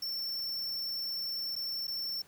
square tone with dropouts, 5410 Hz, E8, 44 cents sharp, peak -34 dBFS, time 0.02-2.22 s, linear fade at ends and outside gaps 5 ms, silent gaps 1.556-1.561 / 1.871-1.878 s, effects pink hiss -60 dBFS RMS until 2.27 s + high-pass 80 Hz 12 dB/octave

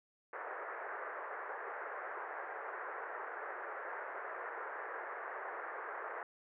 white band-pass noise, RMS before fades -44 dBFS, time 0.33-6.23 s, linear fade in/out 2 ms, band 390 to 1800 Hz, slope 48 dB/octave, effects none

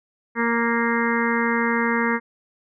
harmonic tone, 233.1 Hz, A#3, in tune, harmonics 1 / 2 / 4 / 5 / 6 / 7 / 8 / 9, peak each -23 / -26 / -27 / -29 / -31 / -28 / -28 / -29 dBFS, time 0.35-2.2 s, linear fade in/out 50 ms, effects none

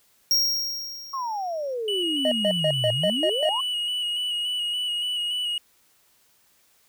square tone with exponential decay, 5588 Hz, F8, in tune, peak -17 dBFS, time 0.31-1.74 s, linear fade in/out 1 ms, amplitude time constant 310 ms
sine exponential two-way sweep, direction down then up, 1117 to 111.6 to 1117 Hz, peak -26 dBFS, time 1.13-3.61 s, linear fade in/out 10 ms, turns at 2.91 s
triangle tone with vibrato, 2923 Hz, F#7, 22 cents flat, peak -23 dBFS, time 1.88-5.58 s, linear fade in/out 2 ms, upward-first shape square, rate 3.5 Hz, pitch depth 24 cents each way
triangle tone bursts, 621 Hz, D#5, 3 cents flat, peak -18 dBFS, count 7, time 2.25-3.492 s, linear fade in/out 2 ms, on 66 ms, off 130 ms
effects white hiss -62 dBFS RMS until 6.88 s

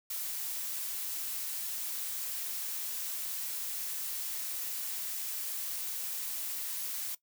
blue noise, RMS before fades -37 dBFS, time 0.1-7.15 s, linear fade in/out 5 ms, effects noise-tail reverb RT60 0.1 s tail -18 dB re dry

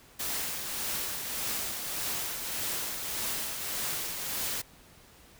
white noise with tremolo, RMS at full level -32 dBFS, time 0.19-4.62 s, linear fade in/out 10 ms, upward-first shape triangle, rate 1.7 Hz, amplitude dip 45%, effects pink hiss -56 dBFS RMS until 5.39 s

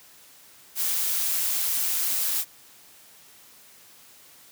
blue noise with amplitude modulation, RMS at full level -24 dBFS, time 0.75-2.45 s, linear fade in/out 50 ms, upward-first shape sine, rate 174 Hz, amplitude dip 35%, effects white hiss -52 dBFS RMS until 4.51 s + high-pass 80 Hz 12 dB/octave

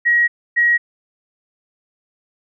sine tone pair in turn, 1900 / 1900 Hz, A#6 / A#6, +33 / +33 cents, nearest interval unison, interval 0 cents, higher neither, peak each -11 dBFS, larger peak neither, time 0.05-0.28 / 0.56-0.78 s, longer first, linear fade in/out 20 ms, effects none

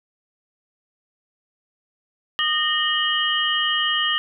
sine tone cluster, 1227 / 1844 / 2901 / 3147 Hz, D#6 / A#6 / F#7 / G7, -25 / -19 / -35 / +6 cents, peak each -26 / -24 / -23 / -24 dBFS, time 2.39-4.18 s, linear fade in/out 0 ms, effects none

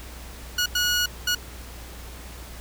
15% pulse tone bursts at uneven times, 1454 Hz, F#6, 31 cents flat, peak -14 dBFS, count 3, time 0.58-0.66 / 0.75-1.06 / 1.27-1.35 s, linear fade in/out 5 ms, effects added 60 Hz sine -39 dBFS peak until 2.6 s + pink hiss -43 dBFS RMS until 2.6 s

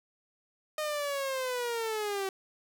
sawtooth linear sweep, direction down, 617 to 380.5 Hz, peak -27 dBFS, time 0.78-2.29 s, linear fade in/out 2 ms, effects none

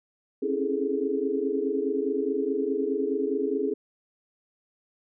sine tone cluster, 266.6 / 276.2 / 326.6 / 412.9 / 437.7 Hz, C4 / C#4 / E4 / G#4 / A4, +33 / -6 / -16 / -10 / -9 cents, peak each -33 / -32 / -33 / -27 / -32 dBFS, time 0.42-3.74 s, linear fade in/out 10 ms, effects none

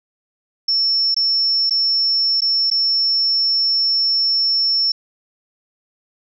sine tone with dropouts, 5400 Hz, E8, 41 cents sharp, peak -14 dBFS, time 0.68-4.92 s, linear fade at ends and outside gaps 5 ms, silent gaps 1.145-1.164 / 1.697-1.707 / 2.407-2.418 / 2.702-2.712 s, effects none

